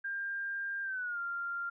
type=tone with pitch glide; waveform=sine; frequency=1598 to 1391.1 Hz; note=G6 to F6; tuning=+33 to -7 cents; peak=-34 dBFS; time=0.04-1.7 s; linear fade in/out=10 ms; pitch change=-240 cents; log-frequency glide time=0.83-1.19 s; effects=none